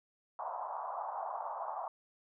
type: band-pass noise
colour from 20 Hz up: pink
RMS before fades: -40 dBFS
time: 0.39-1.88 s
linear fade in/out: 2 ms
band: 670 to 1100 Hz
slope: 48 dB/octave
effects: none